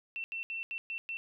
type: tone bursts at uneven times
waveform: sine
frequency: 2693 Hz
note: E7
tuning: 36 cents sharp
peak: -35 dBFS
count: 6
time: 0.16-0.24 / 0.32-0.43 / 0.5-0.63 / 0.71-0.78 / 0.9-0.98 / 1.09-1.17 s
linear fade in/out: 0 ms
effects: none